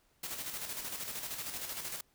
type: noise with tremolo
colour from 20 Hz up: white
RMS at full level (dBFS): -39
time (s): 0.23-2.01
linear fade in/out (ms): 5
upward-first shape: square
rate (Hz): 13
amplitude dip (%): 45
effects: pink hiss -71 dBFS RMS until 2.14 s